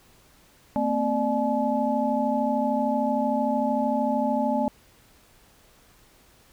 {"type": "tone cluster", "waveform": "sine", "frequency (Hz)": [225.5, 258.7, 596, 854], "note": ["A3", "C4", "D5", "G#5"], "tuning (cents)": [43, -19, 25, 48], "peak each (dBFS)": -27, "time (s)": [0.76, 4.68], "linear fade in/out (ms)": 0, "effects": ["pink hiss -57 dBFS RMS until 6.52 s"]}